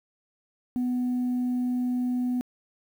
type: tone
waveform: sine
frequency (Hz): 248.3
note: B3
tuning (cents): +9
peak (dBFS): -22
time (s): 0.76-2.41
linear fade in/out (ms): 0
effects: tanh soft clip ceiling -22 dBFS + 9-bit